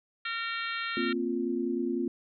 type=harmonic tone; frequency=458.8 Hz; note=A#4; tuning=28 cents flat; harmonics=3 / 4 / 5 / 6 / 7 / 8 / 9; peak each=-35 / -37 / -39 / -41 / -42 / -43 / -44 dBFS; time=0.25-1.13 s; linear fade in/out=5 ms
type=chord; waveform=sine; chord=Bb suspended second; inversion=none; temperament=equal with one note detuned; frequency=233.1 / 263 / 349.2 Hz; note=Bb3 / C4 / F4; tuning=0 / +9 / 0 cents; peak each=-33 / -32 / -31 dBFS; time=0.97-2.08 s; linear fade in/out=2 ms
effects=none